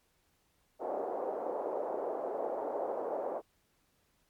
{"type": "band-pass noise", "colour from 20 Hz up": "pink", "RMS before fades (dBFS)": -36, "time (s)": [0.79, 3.42], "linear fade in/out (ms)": 50, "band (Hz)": [430, 750], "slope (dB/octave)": 24, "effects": ["pink hiss -73 dBFS RMS until 4.29 s", "MP3 96 kbps"]}